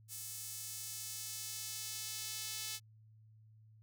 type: tone with high-pass filter sweep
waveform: sawtooth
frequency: 434.8 Hz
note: A4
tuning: 21 cents flat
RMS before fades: -44 dBFS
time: 0.08-2.8 s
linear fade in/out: 50 ms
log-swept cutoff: 8100 to 4100 Hz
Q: 0.93
effects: added 109 Hz sine -59 dBFS peak until 3.82 s